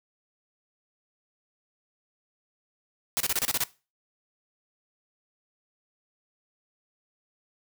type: noise bursts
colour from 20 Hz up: white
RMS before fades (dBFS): -26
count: 8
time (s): 3.17-3.637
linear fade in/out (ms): 0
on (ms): 33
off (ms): 29
effects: noise-tail reverb RT60 0.3 s tail -19 dB re dry